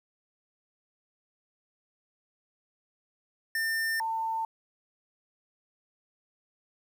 square / sine tone pair in turn, 1800 / 896.9 Hz, A6 / A5, +39 / +33 cents, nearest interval octave, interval 1206 cents, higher first, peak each -28 dBFS, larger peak neither, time 3.55-4 / 4-4.45 s, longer neither, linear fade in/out 2 ms, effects 10-bit

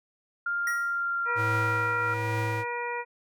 sine tone with pitch glide, 1400 to 1387.1 Hz, F6 to F6, +4 to -12 cents, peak -26 dBFS, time 0.46-2.14 s, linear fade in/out 5 ms, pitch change -16 cents, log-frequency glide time 0.56-1.16 s
square tone with exponential decay, 1897 Hz, A#6, 30 cents sharp, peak -28 dBFS, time 0.67-1.03 s, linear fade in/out 2 ms, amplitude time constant 78 ms
harmonic tone, 480 Hz, B4, 49 cents flat, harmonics 1 / 2 / 3 / 4 / 5, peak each -35 / -33 / -40 / -37 / -38 dBFS, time 1.25-3.05 s, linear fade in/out 50 ms
square tone with tremolo, 108.9 Hz, A2, 17 cents flat, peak -28 dBFS, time 1.35-2.65 s, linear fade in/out 50 ms, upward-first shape triangle, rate 1.2 Hz, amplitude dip 75%
effects none

